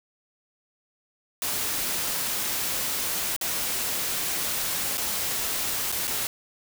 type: noise with dropouts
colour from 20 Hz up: white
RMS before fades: -28 dBFS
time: 1.42-6.27 s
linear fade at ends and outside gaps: 1 ms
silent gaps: 3.364-3.412 / 4.973-4.979 / 5.918-5.924 / 6.072-6.077 s
effects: none